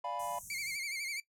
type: chord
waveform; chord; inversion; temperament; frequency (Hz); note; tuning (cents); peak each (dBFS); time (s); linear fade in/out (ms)
triangle; D diminished seventh; none; equal; 587.3 / 698.5 / 830.6 / 987.8; D5 / F5 / Ab5 / Cb6; 0 / 0 / 0 / 0; -42 / -39 / -42 / -37; 0.04-0.39; 5
type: band-stop noise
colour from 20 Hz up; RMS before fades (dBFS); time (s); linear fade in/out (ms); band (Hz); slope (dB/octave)
white; -46; 0.19-0.77; 10; 210 to 5900; 96
type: tone with vibrato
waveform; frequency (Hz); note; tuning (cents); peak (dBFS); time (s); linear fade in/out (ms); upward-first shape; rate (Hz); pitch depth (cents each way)
sawtooth; 2217; C#7; 0; -33; 0.5-1.2; 2; sine; 12; 94
effects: noise-tail reverb RT60 0.1 s tail -18 dB re dry + low-pass 12000 Hz 12 dB/octave